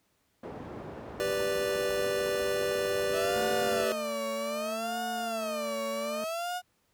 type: low-pass noise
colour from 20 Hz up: white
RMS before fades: -42 dBFS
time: 0.43-3.85 s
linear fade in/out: 5 ms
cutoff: 610 Hz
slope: 12 dB/octave
type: chord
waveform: square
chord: G major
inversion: none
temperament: equal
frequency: 392 / 493.9 / 587.3 Hz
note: G4 / B4 / D5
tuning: 0 / 0 / 0 cents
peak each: -33 dBFS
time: 1.2-3.92 s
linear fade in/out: 0 ms
type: tone with vibrato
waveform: 35% pulse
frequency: 637 Hz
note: D#5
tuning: 41 cents sharp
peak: -30 dBFS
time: 3.12-6.62 s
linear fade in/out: 50 ms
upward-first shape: sine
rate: 0.64 Hz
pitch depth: 220 cents each way
type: harmonic tone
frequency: 224.1 Hz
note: A3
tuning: 32 cents sharp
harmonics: 1 / 2 / 3 / 4 / 5 / 6 / 7 / 8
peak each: -39 / -45 / -49 / -51 / -53 / -55 / -56 / -57 dBFS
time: 3.36-6.24 s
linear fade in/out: 0 ms
effects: pink hiss -72 dBFS RMS until 6.93 s + high-pass 60 Hz 12 dB/octave